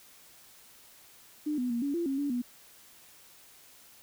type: tone with pitch steps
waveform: sine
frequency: 300.3 / 248.4 / 236 / 282.6 / 341.5 / 271.4 / 285.9 / 244.4 Hz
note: D4 / B3 / A#3 / C#4 / F4 / C#4 / D4 / B3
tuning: +39 / +10 / +22 / +34 / -39 / -36 / -46 / -18 cents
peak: -28 dBFS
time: 1.46-2.42 s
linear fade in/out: 10 ms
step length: 120 ms
effects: white hiss -56 dBFS RMS until 4.02 s